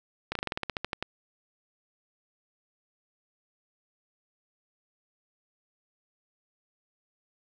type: slowing click train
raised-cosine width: 0.3 ms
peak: -14 dBFS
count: 13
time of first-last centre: 0.32-1.026 s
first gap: 33 ms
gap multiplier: 1.1
effects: none